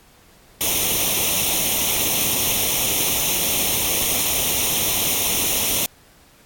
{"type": "noise with comb filter", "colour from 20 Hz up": "white", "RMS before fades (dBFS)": -20, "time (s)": [0.61, 5.86], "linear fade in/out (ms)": 0, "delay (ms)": 0.32, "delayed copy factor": 0.75, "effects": ["pink hiss -52 dBFS RMS until 6.45 s", "AAC 64 kbps"]}